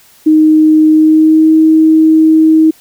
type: tone with pitch glide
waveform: sine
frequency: 311.1 to 316.7 Hz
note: D#4 to D#4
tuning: 0 to +31 cents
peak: -3 dBFS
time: 0.26-2.71 s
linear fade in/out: 10 ms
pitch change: +31 cents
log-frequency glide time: 0.9-1.53 s
effects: white hiss -44 dBFS RMS until 2.8 s